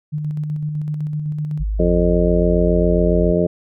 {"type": "tone with tremolo", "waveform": "sine", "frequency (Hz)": 151, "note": "D3", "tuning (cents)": 48, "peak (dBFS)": -19, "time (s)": [0.12, 1.64], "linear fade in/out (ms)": 20, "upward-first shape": "square", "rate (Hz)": 7.9, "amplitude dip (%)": 30}
{"type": "tone", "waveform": "sine", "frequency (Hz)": 51.91, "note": "G#1", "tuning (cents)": 0, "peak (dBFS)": -18, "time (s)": [1.59, 3.33], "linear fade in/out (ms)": 20}
{"type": "harmonic tone", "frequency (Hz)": 87.31, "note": "F2", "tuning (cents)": 0, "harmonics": [1, 2, 3, 4, 5, 6, 7], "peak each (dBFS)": [-28, -18, -27, -21, -20, -26, -20], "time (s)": [1.79, 3.47], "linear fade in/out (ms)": 10}
{"effects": []}